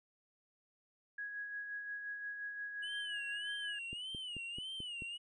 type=tone with tremolo; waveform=sine; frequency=1661.2 Hz; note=G#6; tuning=in tune; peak=-39 dBFS; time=1.18-3.79 s; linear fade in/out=5 ms; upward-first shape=sine; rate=5.7 Hz; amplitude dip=40%
type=tone with vibrato; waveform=triangle; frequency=2933 Hz; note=F#7; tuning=16 cents flat; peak=-40 dBFS; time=2.82-5.18 s; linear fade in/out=20 ms; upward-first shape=sine; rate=1.7 Hz; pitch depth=120 cents each way
type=click train; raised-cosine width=3 ms; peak=-35 dBFS; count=6; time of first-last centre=3.93-5.022 s; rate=4.58 Hz
effects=resampled to 24000 Hz